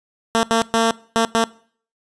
10% pulse tone bursts at uneven times, 227.4 Hz, A#3, 43 cents flat, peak -6 dBFS, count 5, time 0.35-0.43 / 0.51-0.62 / 0.74-0.91 / 1.16-1.25 / 1.35-1.44 s, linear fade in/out 0 ms, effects noise-tail reverb RT60 0.5 s tail -21 dB re dry + resampled to 22050 Hz

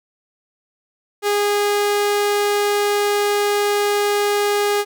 sawtooth tone, 410.7 Hz, G#4, 19 cents flat, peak -12 dBFS, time 1.22-4.85 s, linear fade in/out 50 ms, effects none

